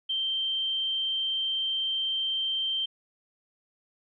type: tone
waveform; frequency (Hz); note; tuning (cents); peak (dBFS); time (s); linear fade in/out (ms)
sine; 3136; G7; 0; -26; 0.09-2.86; 10
effects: none